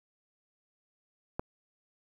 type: click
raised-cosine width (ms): 1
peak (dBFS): -18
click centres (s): 1.395
effects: 9-bit